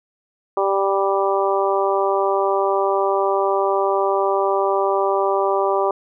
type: harmonic tone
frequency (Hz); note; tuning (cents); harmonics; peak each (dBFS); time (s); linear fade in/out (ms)
196; G3; 0; 2 / 3 / 4 / 5 / 6; -20 / -22 / -23 / -24 / -25; 0.57-5.91; 2
effects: none